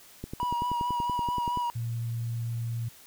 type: click train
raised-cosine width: 3 ms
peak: -22 dBFS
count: 15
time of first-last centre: 0.24-1.573 s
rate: 10.5 Hz
type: tone with vibrato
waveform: triangle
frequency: 967 Hz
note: B5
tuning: 37 cents flat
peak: -25 dBFS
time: 0.4-1.7 s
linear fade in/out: 0 ms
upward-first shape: sine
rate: 4.5 Hz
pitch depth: 27 cents each way
type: tone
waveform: sine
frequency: 116.54 Hz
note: A#2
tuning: in tune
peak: -29 dBFS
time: 1.75-2.89 s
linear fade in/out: 10 ms
effects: white hiss -53 dBFS RMS until 3.06 s